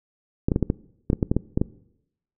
clicks, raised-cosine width 3 ms, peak -7 dBFS, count 12, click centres 0.485 / 0.518 / 0.561 / 0.627 / 0.701 / 1.101 / 1.131 / 1.228 / 1.315 / 1.366 / 1.575 / 1.615 s, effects noise-tail reverb RT60 0.8 s tail -21 dB re dry

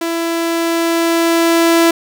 sawtooth tone with level ramp, 333.8 Hz, E4, 22 cents sharp, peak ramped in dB -13 to -4 dBFS, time 0.01-1.91 s, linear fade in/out 5 ms, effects none

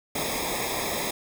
pink noise with comb filter, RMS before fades -29 dBFS, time 0.15-1.11 s, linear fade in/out 5 ms, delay 0.68 ms, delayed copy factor -0.85, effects none

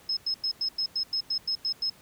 sine tone bursts, 5170 Hz, E8, 34 cents flat, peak -25 dBFS, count 11, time 0.09-1.899 s, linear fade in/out 5 ms, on 79 ms, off 94 ms, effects pink hiss -55 dBFS RMS until 2.01 s + high-pass 60 Hz 12 dB/octave

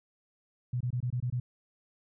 sine tone bursts, 123.47 Hz, B2, in tune, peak -28 dBFS, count 7, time 0.73-1.4 s, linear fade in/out 5 ms, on 76 ms, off 23 ms, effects none

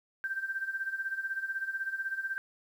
sine tone with tremolo, 1568 Hz, G6, in tune, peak -29 dBFS, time 0.24-2.38 s, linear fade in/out 0 ms, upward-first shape sine, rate 16 Hz, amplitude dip 75%, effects 10-bit

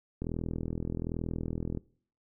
click train, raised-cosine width 3 ms, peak -21 dBFS, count 65, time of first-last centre 0.22-1.773 s, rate 41.2 Hz, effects noise-tail reverb RT60 0.5 s tail -22 dB re dry

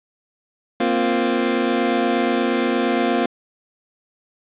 25% pulse chord, Bb suspended second, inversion none, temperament equal, 233.1 / 261.6 / 349.2 Hz, Bb3 / C4 / F4, 0 / 0 / 0 cents, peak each -18 dBFS, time 0.8-3.26 s, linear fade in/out 5 ms, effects resampled to 8000 Hz + 7-bit

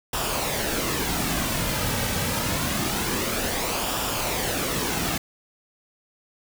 pink noise with flanger, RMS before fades -26 dBFS, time 0.13-5.18 s, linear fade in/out 5 ms, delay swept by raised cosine 0.47 to 2.87 ms, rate 0.26 Hz, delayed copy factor -0.5, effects none

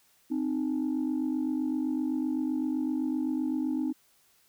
sine tone pair together, 260 / 307.8 Hz, C4 / D#4, -11 / -19 cents, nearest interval minor third, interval 292 cents, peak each -28 dBFS, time 0.3-3.93 s, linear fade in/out 20 ms, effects tanh soft clip ceiling -23 dBFS + white hiss -65 dBFS RMS until 4.48 s

